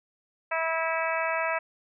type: harmonic tone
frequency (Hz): 325.5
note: E4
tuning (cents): -22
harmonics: 2 / 3 / 4 / 5 / 6 / 7 / 8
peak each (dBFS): -30 / -32 / -33 / -34 / -35 / -35 / -36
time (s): 0.51-1.59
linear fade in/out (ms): 10
effects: none